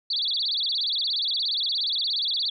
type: tone with vibrato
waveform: sine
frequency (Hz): 3939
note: B7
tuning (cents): -5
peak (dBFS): -23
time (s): 0.1-2.5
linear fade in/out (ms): 5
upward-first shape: sine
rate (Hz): 17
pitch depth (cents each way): 290
effects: none